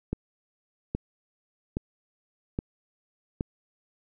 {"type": "click train", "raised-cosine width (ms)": 3, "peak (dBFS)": -15, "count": 5, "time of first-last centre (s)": [0.13, 3.409], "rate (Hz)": 1.22, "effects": []}